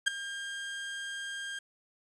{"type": "tone with ADSR envelope", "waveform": "30% pulse", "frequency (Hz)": 1605, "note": "G6", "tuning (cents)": 40, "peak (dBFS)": -18, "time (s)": [0.06, 1.59], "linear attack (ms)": 17, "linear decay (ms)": 7, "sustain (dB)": -16, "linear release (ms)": 5, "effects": ["resampled to 24000 Hz", "9-bit"]}